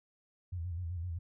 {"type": "tone with vibrato", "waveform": "sine", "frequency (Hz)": 86.6, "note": "F2", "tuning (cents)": -14, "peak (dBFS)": -35, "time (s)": [0.52, 1.19], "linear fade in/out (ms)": 10, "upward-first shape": "square", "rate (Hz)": 7.8, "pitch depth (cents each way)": 78, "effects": []}